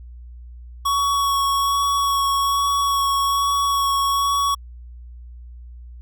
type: tone with vibrato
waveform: square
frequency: 1116 Hz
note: C#6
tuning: 11 cents sharp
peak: -18 dBFS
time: 0.85-4.55 s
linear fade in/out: 10 ms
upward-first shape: sine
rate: 1.2 Hz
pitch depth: 12 cents each way
effects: added 60 Hz sine -36 dBFS peak until 6.01 s